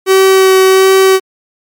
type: tone with vibrato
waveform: 45% pulse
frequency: 380.7 Hz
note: F#4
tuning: 49 cents sharp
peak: -4 dBFS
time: 0.06-1.2 s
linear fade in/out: 50 ms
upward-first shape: sine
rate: 1.4 Hz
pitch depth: 10 cents each way
effects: MP3 96 kbps